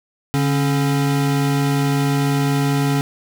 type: tone pair together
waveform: square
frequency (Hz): 143.1 / 274.5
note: D3 / C#4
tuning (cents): -45 / -17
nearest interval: major seventh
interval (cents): 1128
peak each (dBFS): -18 / -21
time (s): 0.34-3.01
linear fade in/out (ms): 0
effects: none